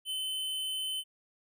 square tone, 3051 Hz, G7, 48 cents flat, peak -33 dBFS, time 0.05-1.04 s, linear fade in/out 50 ms, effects none

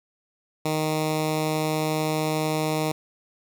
10% pulse tone with notch filter, 155.56 Hz, D#3, in tune, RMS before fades -25 dBFS, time 0.65-2.92 s, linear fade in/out 5 ms, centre 1600 Hz, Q 1.8, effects none

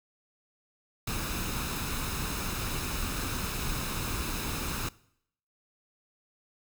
pink noise with comb filter, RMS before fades -33 dBFS, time 1.07-4.89 s, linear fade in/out 5 ms, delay 0.77 ms, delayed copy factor +0.5, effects noise-tail reverb RT60 0.7 s tail -21 dB re dry

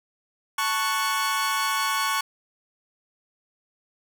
sawtooth chord, F# minor, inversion first, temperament equal, 880 / 1108.7 / 1480 Hz, A5 / C#6 / F#6, 0 / 0 / 0 cents, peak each -26 / -21 / -26 dBFS, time 0.58-2.21 s, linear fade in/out 5 ms, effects none

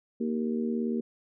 harmonic tone, 77.78 Hz, D#2, in tune, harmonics 3 / 4 / 5 / 6, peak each -28 / -39 / -34 / -38 dBFS, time 0.2-1.01 s, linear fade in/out 10 ms, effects none

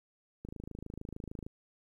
click train, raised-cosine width 3 ms, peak -29 dBFS, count 28, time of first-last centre 0.45-1.465 s, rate 26.6 Hz, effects 11-bit

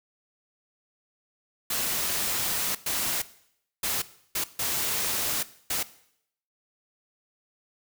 white noise bursts at uneven times, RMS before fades -28 dBFS, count 6, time 1.7-2.75 / 2.86-3.22 / 3.83-4.02 / 4.35-4.44 / 4.59-5.43 / 5.7-5.83 s, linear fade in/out 5 ms, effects noise-tail reverb RT60 0.7 s tail -17 dB re dry

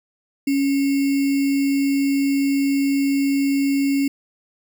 sine tone with sample-and-hold, 277.2 Hz, C#4, in tune, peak -16 dBFS, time 0.47-4.08 s, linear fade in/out 5 ms, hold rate 2450 Hz, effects none

